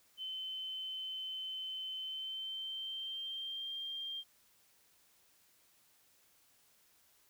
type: tone with pitch glide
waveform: sine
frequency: 3063 to 3188 Hz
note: G7 to G7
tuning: -41 to +28 cents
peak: -39 dBFS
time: 0.17-4.24 s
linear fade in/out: 50 ms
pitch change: +69 cents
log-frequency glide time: 1.99-3.73 s
effects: white hiss -69 dBFS RMS until 7.29 s